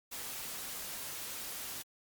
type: noise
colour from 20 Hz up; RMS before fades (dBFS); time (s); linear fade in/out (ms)
white; -42; 0.11-1.83; 20
effects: Opus 48 kbps